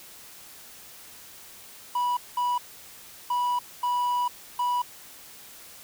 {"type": "tone bursts at uneven times", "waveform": "triangle", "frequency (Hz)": 979, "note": "B5", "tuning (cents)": -15, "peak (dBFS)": -21, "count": 5, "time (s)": [[1.95, 2.17], [2.37, 2.58], [3.3, 3.59], [3.83, 4.28], [4.59, 4.82]], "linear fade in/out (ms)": 5, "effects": ["white hiss -47 dBFS RMS until 5.83 s"]}